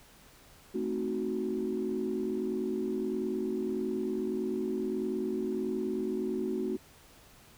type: chord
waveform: sine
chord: A diminished seventh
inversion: none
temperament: equal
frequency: 220 / 261.6 / 311.1 / 370 Hz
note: A3 / C4 / Eb4 / Gb4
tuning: 0 / 0 / 0 / 0 cents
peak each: -35 / -36 / -38 / -32 dBFS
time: 0.74-6.77 s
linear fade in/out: 10 ms
effects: tanh soft clip ceiling -22 dBFS + pink hiss -57 dBFS RMS until 7.57 s